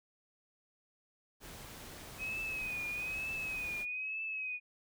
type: noise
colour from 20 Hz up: pink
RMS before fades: -49 dBFS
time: 1.4-3.86 s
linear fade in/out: 50 ms
type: tone with vibrato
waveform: sine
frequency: 2525 Hz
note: D#7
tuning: 25 cents sharp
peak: -36 dBFS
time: 2.18-4.6 s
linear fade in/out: 50 ms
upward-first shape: triangle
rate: 1.1 Hz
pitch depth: 78 cents each way
effects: none